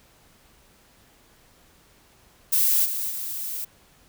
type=noise with level steps; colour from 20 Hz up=violet; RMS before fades=-20 / -28 / -31 dBFS; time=2.52-3.65 s; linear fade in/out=10 ms; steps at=2.84 / 3.09 s; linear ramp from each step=20 ms; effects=pink hiss -57 dBFS RMS until 4.08 s